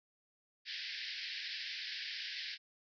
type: band-pass noise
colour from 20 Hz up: white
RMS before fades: -43 dBFS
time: 0.65-2.58 s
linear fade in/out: 50 ms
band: 1600 to 5200 Hz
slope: 96 dB/octave
effects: none